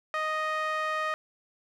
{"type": "tone with band-pass filter", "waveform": "sawtooth", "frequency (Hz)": 622.3, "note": "D#5", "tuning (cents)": 0, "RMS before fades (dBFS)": -30, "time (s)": [0.14, 1.14], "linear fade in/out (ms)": 0, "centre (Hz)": 1500, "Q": 2.1, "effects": []}